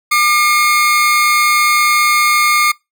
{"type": "tone pair together", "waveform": "40% pulse", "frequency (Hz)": [1203.8, 2153], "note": ["D6", "C7"], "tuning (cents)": [42, 49], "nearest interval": "minor seventh", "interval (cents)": 1007, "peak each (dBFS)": -12, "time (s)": [0.11, 2.72], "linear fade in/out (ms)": 10, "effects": ["noise-tail reverb RT60 0.2 s tail -23 dB re dry"]}